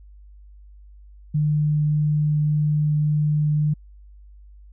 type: tone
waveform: sine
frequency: 150.3 Hz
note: D3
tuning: 40 cents sharp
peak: -17 dBFS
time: 1.34-3.74 s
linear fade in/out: 10 ms
effects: added 50 Hz sine -43 dBFS peak until 4.72 s